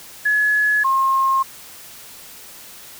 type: tone pair in turn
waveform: sine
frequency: 1698 / 1069.7 Hz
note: G#6 / C6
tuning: +38 / +38 cents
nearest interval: minor sixth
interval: 800 cents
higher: first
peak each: -14 dBFS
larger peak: neither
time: 0.25-0.84 / 0.84-1.43 s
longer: neither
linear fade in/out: 10 ms
effects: white hiss -40 dBFS RMS until 2.99 s